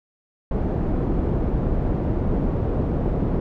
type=low-pass noise; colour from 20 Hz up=pink; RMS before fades=-22 dBFS; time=0.51-3.4 s; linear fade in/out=2 ms; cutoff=460 Hz; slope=12 dB/octave; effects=none